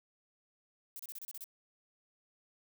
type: noise bursts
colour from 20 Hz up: violet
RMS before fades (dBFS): -45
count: 8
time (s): 0.96-1.441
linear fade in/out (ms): 0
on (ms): 33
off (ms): 31
effects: none